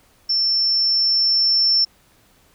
sine tone with level ramp, 5380 Hz, E8, 34 cents sharp, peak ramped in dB -16 to -13 dBFS, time 0.29-1.85 s, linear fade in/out 10 ms, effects pink hiss -56 dBFS RMS until 2.54 s

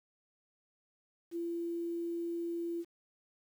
sine tone with quantisation, 339.9 Hz, F4, 47 cents flat, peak -34 dBFS, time 1.31-2.85 s, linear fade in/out 50 ms, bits 10, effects none

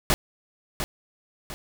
pink noise with echo, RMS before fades -20 dBFS, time 0.1-0.14 s, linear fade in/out 0 ms, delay 700 ms, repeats 2, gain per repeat -8 dB, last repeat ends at 1.54 s, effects none

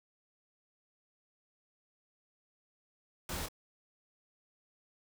pink noise with echo, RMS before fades -39 dBFS, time 3.29-3.46 s, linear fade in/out 2 ms, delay 25 ms, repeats 1, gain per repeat -6 dB, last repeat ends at 3.485 s, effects none

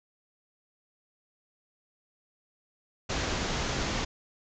pink low-pass noise, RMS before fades -31 dBFS, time 3.09-4.05 s, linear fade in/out 10 ms, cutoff 7100 Hz, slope 96 dB/octave, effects none

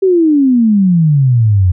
sine exponential sweep, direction down, 392 to 87.5 Hz, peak -6 dBFS, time 0.02-1.72 s, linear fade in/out 10 ms, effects none

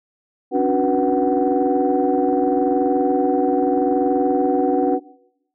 sine tone cluster, 273.6 / 294.4 / 367.6 / 488.5 / 749 Hz, C#4 / D4 / F#4 / B4 / F#5, -23 / +4 / -11 / -19 / +21 cents, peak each -21 dBFS, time 0.51-5 s, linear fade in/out 50 ms, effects noise-tail reverb RT60 0.8 s tail -21 dB re dry + tanh soft clip ceiling -7 dBFS

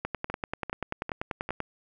two click trains, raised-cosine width 0.5 ms, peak -18 / -15 dBFS, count 4 / 17, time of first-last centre 0.3-1.49 / 0.05-1.603 s, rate 2.52 / 10.3 Hz, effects none

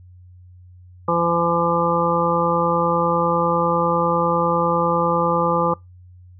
harmonic tone, 170 Hz, F3, 46 cents flat, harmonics 1 / 2 / 3 / 5 / 6 / 7, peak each -24 / -27 / -21 / -24 / -25 / -21 dBFS, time 1.08-5.74 s, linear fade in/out 5 ms, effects noise-tail reverb RT60 0.2 s tail -25 dB re dry + added 90 Hz sine -42 dBFS peak until 6.39 s

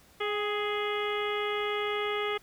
harmonic tone with a mistuned harmonic, 417 Hz, G#4, 7 cents sharp, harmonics 1 / 2 / 3 / 4 / 5 / 6 / 7 / 8, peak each -31 / -39 / -35 / -43 / -36 / -44 / -41 / -41 dBFS, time 0.2-2.38 s, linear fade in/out 10 ms, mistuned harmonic 2, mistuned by -39 cents, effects pink hiss -59 dBFS RMS until 2.42 s

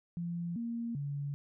sine tone with pitch steps, 171.5 / 233.2 / 142.5 Hz, F3 / A#3 / C#3, -31 / +1 / +48 cents, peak -34 dBFS, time 0.17-1.34 s, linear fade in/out 0 ms, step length 390 ms, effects none

